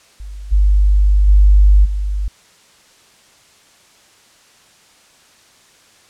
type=tone with level steps; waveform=sine; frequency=50 Hz; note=G1; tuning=35 cents sharp; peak=-27 / -8 / -5 / -16 dBFS; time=0.2-2.28 s; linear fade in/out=0 ms; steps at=0.51 / 1.27 / 1.84 s; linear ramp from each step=20 ms; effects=white hiss -49 dBFS RMS until 6.09 s + low-pass 8000 Hz 12 dB/octave